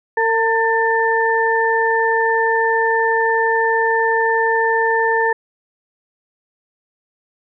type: tone cluster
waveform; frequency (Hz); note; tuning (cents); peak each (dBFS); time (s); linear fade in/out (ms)
sine; 454.4 / 906 / 1783; A#4 / A#5 / A6; -44 / -50 / +22; -18; 0.17-5.33; 5
effects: none